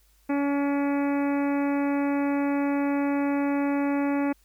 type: harmonic tone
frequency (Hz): 283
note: C#4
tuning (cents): +36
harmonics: 1 / 2 / 3 / 4 / 5 / 6 / 7 / 8 / 9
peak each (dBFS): -23 / -32 / -34 / -40 / -41 / -43 / -43 / -43 / -45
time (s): 0.29-4.33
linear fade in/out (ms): 10
effects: added 50 Hz sine -60 dBFS peak until 4.44 s + white hiss -65 dBFS RMS until 4.44 s